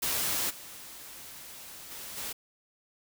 white noise with level steps, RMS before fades -30 / -46 / -42 / -37 dBFS, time 0.02-2.33 s, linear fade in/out 10 ms, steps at 0.49 / 1.9 / 2.16 s, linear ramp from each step 20 ms, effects none

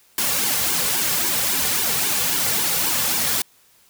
white noise with flanger, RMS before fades -21 dBFS, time 0.18-3.42 s, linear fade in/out 2 ms, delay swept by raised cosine 1.5 to 3.2 ms, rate 3.7 Hz, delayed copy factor -0.75, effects white hiss -56 dBFS RMS until 3.89 s

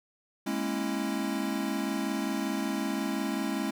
square chord, A# half-diminished seventh, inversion third, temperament equal with one note detuned, 207.7 / 233.1 / 272.3 / 329.6 Hz, G#3 / A#3 / C#4 / E4, 0 / 0 / -31 / 0 cents, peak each -34 / -39 / -34 / -36 dBFS, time 0.46-3.71 s, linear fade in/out 10 ms, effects none

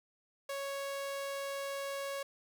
sawtooth tone, 554.4 Hz, C#5, in tune, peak -33 dBFS, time 0.49-2.23 s, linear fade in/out 5 ms, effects none

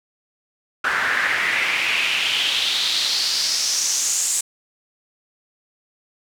pink noise with band-pass filter sweep, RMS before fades -21 dBFS, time 0.84-4.41 s, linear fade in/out 5 ms, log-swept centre 1500 to 7800 Hz, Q 3.8, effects none

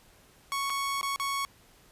sawtooth tone with dropouts, 1108.7 Hz, C#6, in tune, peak -25 dBFS, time 0.52-1.45 s, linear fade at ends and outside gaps 0 ms, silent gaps 0.698-0.702 / 1.012-1.03 / 1.16-1.198 s, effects pink hiss -59 dBFS RMS until 1.91 s + resampled to 32000 Hz

